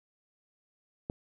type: click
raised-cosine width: 2 ms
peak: -21 dBFS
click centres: 1.099 s
effects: none